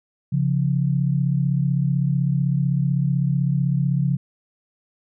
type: tone pair together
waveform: sine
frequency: 137 / 172.84 Hz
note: C#3 / F3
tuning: -20 / -18 cents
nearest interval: major third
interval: 402 cents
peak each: -19 / -22 dBFS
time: 0.32-4.17 s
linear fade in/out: 10 ms
effects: none